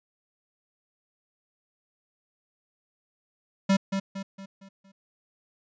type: tone with echo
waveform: square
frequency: 194.7 Hz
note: G3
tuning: 12 cents flat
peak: -19 dBFS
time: 3.69-3.77 s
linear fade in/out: 10 ms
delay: 230 ms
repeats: 5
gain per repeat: -7 dB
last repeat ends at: 4.92 s
effects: resampled to 16000 Hz